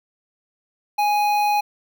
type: tone with notch filter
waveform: square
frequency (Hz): 830.6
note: G#5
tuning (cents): 0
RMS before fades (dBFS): -19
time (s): 0.98-1.61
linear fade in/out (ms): 10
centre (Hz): 8100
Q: 0.57
effects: none